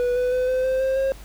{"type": "tone with pitch steps", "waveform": "triangle", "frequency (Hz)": [490.5, 497.9, 505.5, 513.1, 520.9, 528.8, 536.8], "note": ["B4", "B4", "B4", "C5", "C5", "C5", "C5"], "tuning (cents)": [-12, 14, 40, -34, -8, 18, 44], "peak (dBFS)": -17, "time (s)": [0, 1.12], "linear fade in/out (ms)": 0, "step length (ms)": 160, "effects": ["added 50 Hz sine -40 dBFS peak until 1.24 s", "pink hiss -47 dBFS RMS until 1.24 s"]}